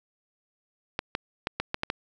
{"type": "clicks", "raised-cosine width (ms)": 0.3, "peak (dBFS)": -11, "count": 7, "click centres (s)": [0.991, 1.151, 1.471, 1.6, 1.744, 1.834, 1.901], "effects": []}